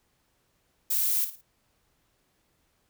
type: noise with echo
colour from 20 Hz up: violet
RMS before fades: -26 dBFS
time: 0.9-1.25 s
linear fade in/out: 10 ms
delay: 55 ms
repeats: 3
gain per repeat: -10 dB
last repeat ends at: 1.415 s
effects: pink hiss -71 dBFS RMS until 2.89 s